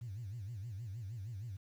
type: tone with vibrato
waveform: sine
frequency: 107.2 Hz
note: A2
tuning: 45 cents flat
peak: -40 dBFS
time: 0.01-1.57 s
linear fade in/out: 10 ms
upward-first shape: sine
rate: 6.4 Hz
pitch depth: 240 cents each way
effects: tanh soft clip ceiling -37 dBFS + 11-bit